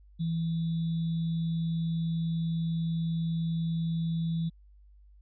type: tone with sample-and-hold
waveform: sine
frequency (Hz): 164.81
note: E3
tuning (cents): 0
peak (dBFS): -27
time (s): 0.19-4.5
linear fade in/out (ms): 20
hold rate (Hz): 3675
effects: added 50 Hz sine -53 dBFS peak until 5.21 s + resampled to 11025 Hz